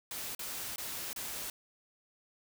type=noise with dropouts; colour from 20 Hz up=white; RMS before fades=-40 dBFS; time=0.11-1.5 s; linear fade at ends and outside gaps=2 ms; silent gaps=0.35-0.392 / 0.76-0.781 / 1.131-1.161 s; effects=none